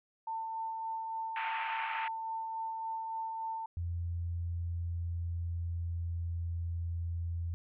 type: tone with tremolo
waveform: sine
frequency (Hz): 896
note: A5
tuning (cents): +31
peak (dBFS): -34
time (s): 0.27-3.66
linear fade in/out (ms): 5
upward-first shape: sine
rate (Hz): 3.5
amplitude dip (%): 25
type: band-pass noise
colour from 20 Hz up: white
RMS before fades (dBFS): -39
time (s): 1.36-2.08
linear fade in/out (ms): 2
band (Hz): 780 to 2700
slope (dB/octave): 48
type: tone with pitch glide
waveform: sine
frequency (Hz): 85.8 to 84.81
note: F2 to E2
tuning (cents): -30 to +50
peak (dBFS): -33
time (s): 3.77-7.54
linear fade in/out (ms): 0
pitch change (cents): -20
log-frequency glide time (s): 3.91-6.48
effects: none